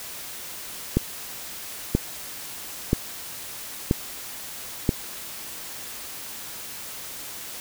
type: click train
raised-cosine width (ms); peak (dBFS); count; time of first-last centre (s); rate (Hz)
3; -5; 5; 0.97-4.892; 1.02
effects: white hiss -37 dBFS RMS until 7.6 s